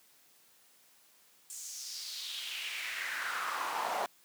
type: noise with high-pass filter sweep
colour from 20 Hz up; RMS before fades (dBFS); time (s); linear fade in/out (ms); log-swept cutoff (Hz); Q
brown; -38; 1.5-4.06; 0; 7700 to 710; 3.5
effects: white hiss -64 dBFS RMS until 4.24 s + high-pass 150 Hz 12 dB/octave